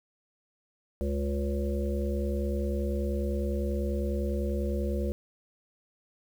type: harmonic tone with a mistuned harmonic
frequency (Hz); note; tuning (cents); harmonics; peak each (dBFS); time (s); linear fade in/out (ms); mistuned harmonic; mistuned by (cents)
70.1; C#2; +20; 1 / 3 / 5 / 7 / 8; -29 / -34 / -36 / -37 / -38; 1.01-5.12; 0; 5; +26
effects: 9-bit